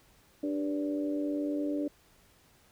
harmonic tone with a mistuned harmonic, 98 Hz, G2, in tune, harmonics 3 / 4 / 5 / 6, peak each -30 / -41 / -42 / -38 dBFS, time 0.43-1.88 s, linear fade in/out 5 ms, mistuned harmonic 6, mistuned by -26 cents, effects pink hiss -63 dBFS RMS until 2.71 s

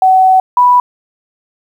sine tone pair in turn, 753 / 985.5 Hz, F#5 / B5, +30 / -4 cents, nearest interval perfect fourth, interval 466 cents, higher second, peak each -4 dBFS, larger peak neither, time 0.02-0.4 / 0.57-0.8 s, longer first, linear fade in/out 2 ms, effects 7-bit

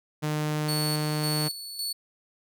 sawtooth tone, 151.8 Hz, D#3, 42 cents flat, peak -22 dBFS, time 0.22-1.49 s, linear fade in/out 20 ms
sawtooth tone with tremolo, 4435 Hz, C#8, in tune, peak -26 dBFS, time 0.68-1.93 s, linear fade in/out 10 ms, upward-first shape square, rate 1.8 Hz, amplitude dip 60%
effects none

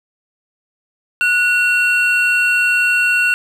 triangle tone pair together, 1466 / 2731 Hz, F#6 / F7, -16 / -39 cents, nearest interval major seventh, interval 1077 cents, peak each -13 dBFS, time 1.21-3.34 s, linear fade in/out 0 ms, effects none

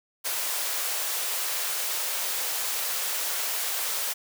white high-pass noise, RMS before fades -29 dBFS, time 0.24-4.14 s, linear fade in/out 20 ms, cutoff 450 Hz, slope 24 dB/octave, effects none

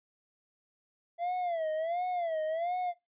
triangle tone with vibrato, 674 Hz, E5, 38 cents sharp, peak -28 dBFS, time 1.18-2.94 s, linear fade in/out 50 ms, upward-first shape sine, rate 1.4 Hz, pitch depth 140 cents each way, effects noise-tail reverb RT60 0.2 s tail -19 dB re dry + resampled to 8000 Hz

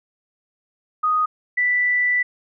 sine tone pair in turn, 1244.5 / 1975.5 Hz, D#6 / B6, 0 / 0 cents, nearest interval minor sixth, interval 800 cents, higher second, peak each -16 dBFS, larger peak neither, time 1.03-1.26 / 1.57-2.23 s, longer second, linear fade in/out 10 ms, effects none

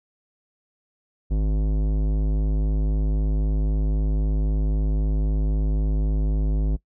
sine tone with tanh clipping, 51.91 Hz, G#1, in tune, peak -21 dBFS, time 1.3-6.77 s, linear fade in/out 20 ms, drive 16 dB, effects noise-tail reverb RT60 0.1 s tail -20 dB re dry

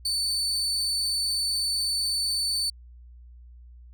35% pulse tone, 4512 Hz, C#8, 30 cents sharp, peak -23 dBFS, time 0.05-2.7 s, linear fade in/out 5 ms, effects added 60 Hz sine -45 dBFS peak until 3.93 s

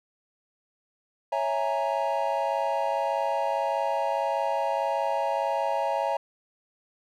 triangle chord, A# half-diminished seventh, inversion first, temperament equal, 554.4 / 659.3 / 830.6 / 932.3 Hz, C#5 / E5 / G#5 / A#5, 0 / 0 / 0 / 0 cents, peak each -28 dBFS, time 1.32-6.17 s, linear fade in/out 5 ms, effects none

